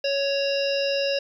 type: harmonic tone with a mistuned harmonic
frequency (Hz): 556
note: C#5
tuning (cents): +5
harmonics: 1 / 3 / 5 / 7 / 9 / 10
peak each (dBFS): -23 / -36 / -29 / -36 / -32 / -37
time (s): 0.04-1.19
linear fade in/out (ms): 5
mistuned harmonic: 10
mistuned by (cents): -30
effects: 10-bit